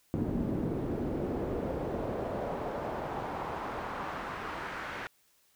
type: noise with band-pass filter sweep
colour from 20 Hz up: brown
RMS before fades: -35 dBFS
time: 0.14-5.07 s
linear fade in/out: 0 ms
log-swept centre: 260 to 1700 Hz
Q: 1.4
effects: white hiss -68 dBFS RMS until 5.55 s